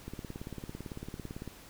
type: click train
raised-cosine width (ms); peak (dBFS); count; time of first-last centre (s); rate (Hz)
3; -27; 26; 0.08-1.477; 17.9
effects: pink hiss -53 dBFS RMS until 1.69 s